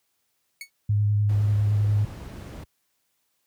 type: tone with exponential decay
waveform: sawtooth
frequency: 2217 Hz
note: C#7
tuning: in tune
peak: -28 dBFS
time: 0.61-0.7 s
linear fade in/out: 2 ms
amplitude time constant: 19 ms
type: tone with vibrato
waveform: sine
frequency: 103.83 Hz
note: G#2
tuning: in tune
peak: -18 dBFS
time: 0.89-2.05 s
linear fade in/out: 5 ms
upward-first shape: sine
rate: 10 Hz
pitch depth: 16 cents each way
type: noise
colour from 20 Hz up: brown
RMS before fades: -35 dBFS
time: 1.29-2.64 s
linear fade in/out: 5 ms
effects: white hiss -73 dBFS RMS until 3.46 s + high-pass 60 Hz 12 dB/octave